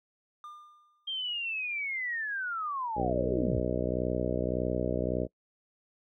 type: tone with exponential decay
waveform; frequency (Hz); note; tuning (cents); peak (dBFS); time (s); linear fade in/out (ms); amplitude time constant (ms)
triangle; 1203; D6; +41; -39; 0.44-1.23; 1; 170
type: linear sweep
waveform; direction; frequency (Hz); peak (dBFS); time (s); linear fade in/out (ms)
sine; down; 3204 to 51.5; -31; 1.07-3.6; 10
type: harmonic tone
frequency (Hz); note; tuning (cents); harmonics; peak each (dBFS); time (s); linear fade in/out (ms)
61.74; B1; 0; 1 / 2 / 3 / 4 / 5 / 6 / 7 / 8 / 9 / 10; -37 / -37 / -37 / -37 / -37 / -37 / -37 / -37 / -37 / -37; 2.95-5.28; 50
effects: noise-tail reverb RT60 0.1 s tail -24 dB re dry